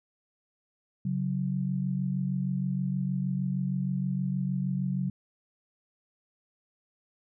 sine tone pair together, 138.59 / 185 Hz, C#3 / F#3, 0 / 0 cents, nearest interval perfect fourth, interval 500 cents, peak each -30 / -29 dBFS, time 1.05-5.1 s, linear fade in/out 5 ms, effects none

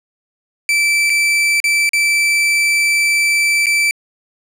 40% pulse tone with dropouts, 2327 Hz, D7, 17 cents flat, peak -11 dBFS, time 0.69-3.91 s, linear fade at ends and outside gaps 1 ms, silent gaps 1.097-1.101 / 1.602-1.641 / 1.892-1.933 / 3.659-3.667 s, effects low-pass 12000 Hz 12 dB/octave

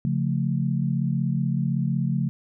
sine chord, Db augmented, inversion none, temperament equal, 138.59 / 174.61 / 220 Hz, Db3 / F3 / A3, 0 / 0 / 0 cents, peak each -24 / -26 / -28 dBFS, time 0.05-2.29 s, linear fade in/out 0 ms, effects none

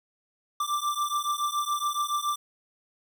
square beating tone pair, 1174.7 / 1181.8 Hz, D6 / D6, 0 / +10 cents, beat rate 7.1 Hz, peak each -30 dBFS, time 0.6-2.36 s, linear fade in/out 5 ms, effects none

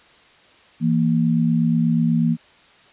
sine tone pair together, 164.81 / 233.1 Hz, E3 / A#3, 0 / 0 cents, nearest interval tritone, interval 600 cents, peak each -18 dBFS, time 0.8-2.37 s, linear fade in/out 50 ms, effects white hiss -51 dBFS RMS until 2.92 s + resampled to 8000 Hz

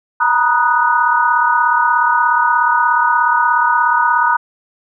sine chord, B major seventh, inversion third, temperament equal with one note detuned, 932.3 / 969.1 / 1244.5 / 1480 Hz, A#5 / B5 / D#6 / F#6, 0 / -33 / 0 / 0 cents, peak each -16 dBFS, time 0.2-4.37 s, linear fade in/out 10 ms, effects none

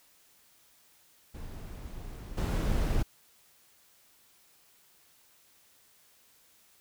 brown noise with level steps, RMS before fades -42 / -28 dBFS, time 1.34-3.03 s, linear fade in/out 10 ms, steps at 2.37 s, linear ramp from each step 10 ms, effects white hiss -63 dBFS RMS until 6.8 s

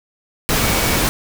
sine tone in noise, 2252 Hz, C#7, 27 cents sharp, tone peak -27 dBFS, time 0.61-0.97 s, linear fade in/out 0 ms, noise pink, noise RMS -17 dBFS, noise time 0.49-1.09 s, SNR -13 dB, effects none

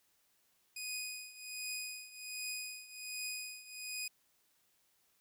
15% pulse tone with tremolo, 2489 Hz, D#7, in tune, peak -31 dBFS, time 0.76-4.08 s, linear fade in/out 5 ms, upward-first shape triangle, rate 1.3 Hz, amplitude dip 85%, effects white hiss -74 dBFS RMS until 5.2 s

